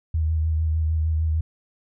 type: tone with vibrato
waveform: sine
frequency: 79.3 Hz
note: D#2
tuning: 33 cents sharp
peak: -19 dBFS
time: 0.14-1.41 s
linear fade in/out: 5 ms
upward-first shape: sine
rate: 6.6 Hz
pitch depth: 29 cents each way
effects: none